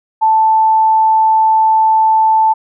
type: tone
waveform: sine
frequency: 880 Hz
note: A5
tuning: in tune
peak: -7 dBFS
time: 0.21-2.54 s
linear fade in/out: 20 ms
effects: none